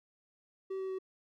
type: tone with pitch steps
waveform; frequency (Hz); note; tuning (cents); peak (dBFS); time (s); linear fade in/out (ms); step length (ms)
triangle; 383.2 / 380.6 / 377.9; G4 / F#4 / F#4; -39 / +49 / +37; -33; 0.7-0.988; 10; 96
effects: none